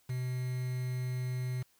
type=tone with quantisation; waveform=triangle; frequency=126.4 Hz; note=B2; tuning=41 cents sharp; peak=-30 dBFS; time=0.09-1.63 s; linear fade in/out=10 ms; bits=8; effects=white hiss -69 dBFS RMS until 1.79 s